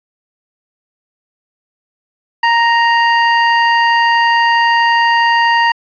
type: tone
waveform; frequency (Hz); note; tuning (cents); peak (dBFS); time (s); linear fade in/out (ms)
25% pulse; 932.3; A#5; 0; -5; 2.43-5.72; 5
effects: resampled to 11025 Hz + 7-bit